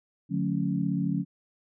sine chord, D major seventh, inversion none, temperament equal with one note detuned, 146.83 / 181.61 / 220 / 277.2 Hz, D3 / F#3 / A3 / C#4, 0 / -32 / 0 / 0 cents, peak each -31 / -28 / -33 / -31 dBFS, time 0.29-1.25 s, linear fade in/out 50 ms, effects none

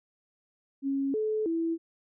sine tone with pitch steps, 274.3 / 432.1 / 330.1 Hz, C#4 / A4 / E4, -18 / -31 / +2 cents, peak -26 dBFS, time 0.82-1.78 s, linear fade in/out 50 ms, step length 320 ms, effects none

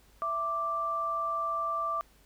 sine tone pair together, 663.1 / 1174.7 Hz, E5 / D6, +10 / 0 cents, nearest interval minor seventh, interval 990 cents, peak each -37 / -29 dBFS, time 0.22-2.01 s, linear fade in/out 0 ms, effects added 50 Hz sine -61 dBFS peak until 2.25 s + pink hiss -63 dBFS RMS until 2.25 s

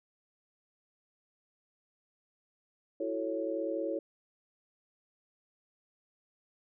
sine chord, F# minor seventh, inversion third, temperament equal, 329.6 / 370 / 440 / 554.4 Hz, E4 / F#4 / A4 / C#5, 0 / 0 / 0 / 0 cents, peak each -36 / -40 / -38 / -35 dBFS, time 3-3.99 s, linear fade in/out 5 ms, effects none

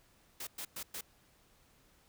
white noise bursts, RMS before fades -42 dBFS, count 4, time 0.4-1.01 s, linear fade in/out 5 ms, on 70 ms, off 110 ms, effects pink hiss -67 dBFS RMS until 2.08 s

